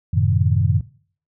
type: chord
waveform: sine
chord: F# diminished seventh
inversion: none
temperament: equal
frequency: 92.5 / 110 / 130.81 / 155.56 Hz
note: F#2 / A2 / C3 / Eb3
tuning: 0 / 0 / 0 / 0 cents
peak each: -18 / -19 / -21 / -22 dBFS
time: 0.13-0.81 s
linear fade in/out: 10 ms
effects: noise-tail reverb RT60 0.5 s tail -19 dB re dry